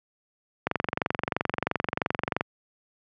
click train, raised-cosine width 0.5 ms, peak -9 dBFS, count 41, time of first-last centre 0.67-2.409 s, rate 23 Hz, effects high-pass 100 Hz 12 dB/octave

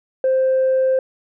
sine tone, 523.3 Hz, C5, in tune, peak -12 dBFS, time 0.24-0.99 s, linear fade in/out 2 ms, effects tanh soft clip ceiling -11 dBFS

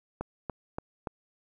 click train, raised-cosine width 1 ms, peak -19 dBFS, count 4, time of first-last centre 0.21-1.072 s, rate 3.48 Hz, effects 10-bit

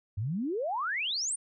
sine exponential sweep, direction up, 92.6 to 9460 Hz, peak -29 dBFS, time 0.17-1.36 s, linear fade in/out 10 ms, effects none

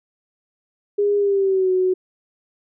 sine tone with pitch glide, 408.5 to 370.3 Hz, G#4 to F#4, -29 to +1 cents, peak -15 dBFS, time 0.98-1.94 s, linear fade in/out 10 ms, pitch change -170 cents, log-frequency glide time 1.17-1.71 s, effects none

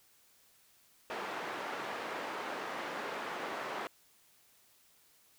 white band-pass noise, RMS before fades -40 dBFS, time 1.1-3.87 s, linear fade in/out 0 ms, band 310 to 1400 Hz, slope 12 dB/octave, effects white hiss -66 dBFS RMS until 5.38 s

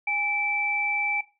sine tone pair together, 822 / 2325 Hz, G#5 / D7, -18 / -18 cents, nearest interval octave + tritone, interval 1800 cents, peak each -31 / -24 dBFS, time 0.07-1.21 s, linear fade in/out 5 ms, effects noise-tail reverb RT60 0.3 s tail -18 dB re dry

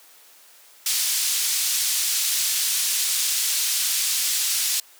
pink band-pass noise, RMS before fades -23 dBFS, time 0.86-4.8 s, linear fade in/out 2 ms, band 4400 to 14000 Hz, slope 12 dB/octave, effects white hiss -51 dBFS RMS until 4.99 s + high-pass 400 Hz 12 dB/octave

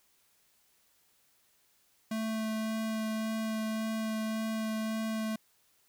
square tone with vibrato, 220 Hz, A3, in tune, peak -32 dBFS, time 2.11-5.36 s, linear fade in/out 5 ms, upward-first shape sine, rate 1.8 Hz, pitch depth 9 cents each way, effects white hiss -69 dBFS RMS until 5.88 s

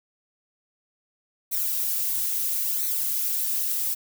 violet noise with flanger, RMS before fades -26 dBFS, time 1.51-3.95 s, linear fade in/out 20 ms, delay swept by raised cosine 0.49 to 4.49 ms, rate 0.75 Hz, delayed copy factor +0.95, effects none

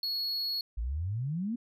triangle tone, 4346 Hz, C#8, 35 cents flat, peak -29 dBFS, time 0.03-0.61 s, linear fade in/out 2 ms
sine exponential sweep, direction up, 51.91 to 246.9 Hz, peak -30 dBFS, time 0.77-1.56 s, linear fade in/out 10 ms
effects none

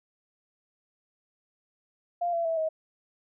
sine tone with pitch steps, 697 / 675.6 / 654.8 / 634.7 Hz, F5 / E5 / E5 / D#5, -4 / +42 / -12 / +34 cents, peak -25 dBFS, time 2.21-2.69 s, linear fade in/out 10 ms, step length 120 ms, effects none

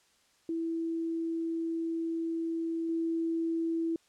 sine tone with level steps, 329.6 Hz, E4, in tune, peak -30 / -28 dBFS, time 0.49-3.96 s, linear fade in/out 2 ms, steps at 2.89 s, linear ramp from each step 2 ms, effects white hiss -67 dBFS RMS until 4.08 s + low-pass 8000 Hz 12 dB/octave

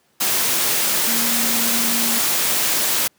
sine tone in noise, 232.1 Hz, A#3, 7 cents flat, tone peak -26 dBFS, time 1.07-2.19 s, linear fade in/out 10 ms, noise white, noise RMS -19 dBFS, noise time 0.2-3.08 s, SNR -10 dB, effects pink hiss -61 dBFS RMS until 3.18 s + high-pass 150 Hz 12 dB/octave

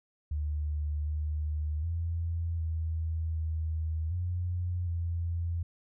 sine tone with pitch steps, 74.9 / 76.1 / 83.8 / 80.8 / 79.7 / 88.7 / 84.9 Hz, D2 / D#2 / E2 / E2 / D#2 / F2 / F2, +35 / -38 / +29 / -34 / +42 / +27 / -48 cents, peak -29 dBFS, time 0.31-5.63 s, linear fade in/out 5 ms, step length 760 ms, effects none

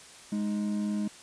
triangle tone pair together, 208 / 311.6 Hz, G#3 / D#4, +3 / +3 cents, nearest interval perfect fifth, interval 700 cents, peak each -26 / -35 dBFS, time 0.32-1.08 s, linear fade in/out 5 ms, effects white hiss -50 dBFS RMS until 1.22 s + resampled to 22050 Hz

